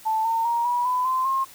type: tone with pitch steps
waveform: sine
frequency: 880 / 908.9 / 938.8 / 969.7 / 1001.6 / 1034.5 / 1068.5 Hz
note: A5 / A#5 / A#5 / B5 / B5 / C6 / C6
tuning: 0 / -44 / +12 / -32 / +24 / -20 / +36 cents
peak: -20 dBFS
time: 0.05-1.45 s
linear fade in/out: 20 ms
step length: 200 ms
effects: white hiss -47 dBFS RMS until 1.54 s